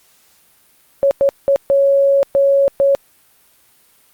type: tone bursts at uneven times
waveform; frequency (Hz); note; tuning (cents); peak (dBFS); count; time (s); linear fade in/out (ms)
sine; 554.4; C#5; 0; -9; 6; 1.03-1.11 / 1.21-1.29 / 1.48-1.56 / 1.7-2.23 / 2.35-2.68 / 2.8-2.95; 0
effects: white hiss -53 dBFS RMS until 4.13 s + Opus 48 kbps